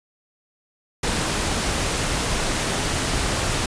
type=noise; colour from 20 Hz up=pink; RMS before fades=-23 dBFS; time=1.03-3.66 s; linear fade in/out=5 ms; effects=resampled to 22050 Hz